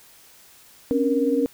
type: tone cluster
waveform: sine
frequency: 265.1 / 284 / 471.1 Hz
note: C4 / C#4 / A#4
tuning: +23 / +42 / +18 cents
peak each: -23 / -23 / -22 dBFS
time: 0.91-1.46 s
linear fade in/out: 0 ms
effects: white hiss -51 dBFS RMS until 1.53 s